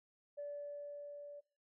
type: tone with level ramp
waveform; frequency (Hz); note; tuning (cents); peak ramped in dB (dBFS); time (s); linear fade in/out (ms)
sine; 579; D5; -25; -40 to -48; 0.37-1.41; 20
effects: noise-tail reverb RT60 0.4 s tail -20 dB re dry + tanh soft clip ceiling -37 dBFS